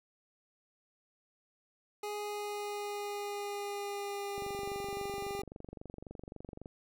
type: tone with pitch glide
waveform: 25% pulse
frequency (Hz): 415.3 to 400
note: G#4 to G4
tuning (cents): 0 to +35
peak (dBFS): -33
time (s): 2.03-5.42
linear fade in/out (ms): 5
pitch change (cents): -65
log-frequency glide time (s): 2.15-4.67
type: click train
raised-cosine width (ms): 2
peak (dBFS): -32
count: 55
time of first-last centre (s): 4.38-6.658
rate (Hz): 23.7
effects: none